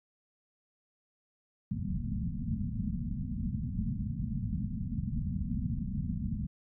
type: low-pass noise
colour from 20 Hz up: white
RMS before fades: -34 dBFS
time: 1.71-6.47 s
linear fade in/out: 0 ms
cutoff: 240 Hz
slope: 96 dB/octave
effects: none